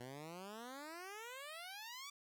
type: exponential sweep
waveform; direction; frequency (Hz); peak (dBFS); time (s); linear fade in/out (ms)
10% pulse; up; 120 to 1174.7; -40; 0-2.1; 5
effects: none